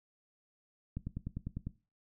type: click train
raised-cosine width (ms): 5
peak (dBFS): -25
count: 8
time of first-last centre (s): 0.97-1.67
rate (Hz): 10
effects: noise-tail reverb RT60 0.3 s tail -17 dB re dry